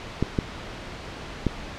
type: clicks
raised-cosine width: 3 ms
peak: -8 dBFS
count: 3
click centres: 0.226 / 0.388 / 1.467 s
effects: pink hiss -37 dBFS RMS until 1.78 s + low-pass 4000 Hz 12 dB/octave